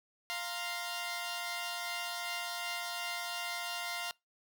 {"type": "chord", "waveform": "10% pulse", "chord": "F suspended fourth", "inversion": "none", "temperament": "equal", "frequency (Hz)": [698.5, 932.3, 1046.5], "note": ["F5", "Bb5", "C6"], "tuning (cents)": [0, 0, 0], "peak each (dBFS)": [-30, -35, -35], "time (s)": [0.3, 4.11], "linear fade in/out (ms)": 0, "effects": ["noise-tail reverb RT60 0.2 s tail -24 dB re dry"]}